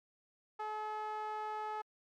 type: tone with band-pass filter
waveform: sawtooth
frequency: 428.3 Hz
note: A4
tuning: 47 cents flat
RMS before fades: -40 dBFS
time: 0.59-1.82 s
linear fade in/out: 10 ms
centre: 1000 Hz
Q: 3.7
effects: MP3 96 kbps